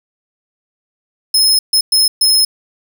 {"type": "tone bursts at uneven times", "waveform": "sawtooth", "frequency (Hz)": 5170, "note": "E8", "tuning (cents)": -34, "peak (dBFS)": -6, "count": 4, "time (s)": [[1.34, 1.59], [1.73, 1.81], [1.92, 2.08], [2.21, 2.45]], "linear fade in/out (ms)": 5, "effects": []}